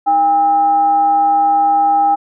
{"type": "tone with frequency modulation", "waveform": "sine", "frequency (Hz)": 805, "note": "G5", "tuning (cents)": 46, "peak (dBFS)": -9, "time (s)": [0.06, 2.16], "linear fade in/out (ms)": 20, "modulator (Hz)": 491, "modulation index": 0.27, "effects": []}